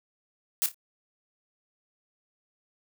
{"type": "noise with echo", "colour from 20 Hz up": "blue", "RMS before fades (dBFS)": -25, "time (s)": [0.62, 0.66], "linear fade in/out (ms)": 0, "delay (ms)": 28, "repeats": 3, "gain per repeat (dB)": -11, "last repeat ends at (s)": 0.744, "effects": []}